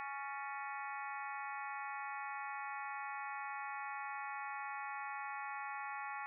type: harmonic tone with a mistuned harmonic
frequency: 278.2 Hz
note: C#4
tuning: 6 cents sharp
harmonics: 3 / 4 / 5 / 6 / 7 / 8 / 9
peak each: -45 / -47 / -49 / -51 / -52 / -53 / -54 dBFS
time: 0-6.26 s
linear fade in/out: 0 ms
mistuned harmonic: 6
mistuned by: +100 cents
effects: none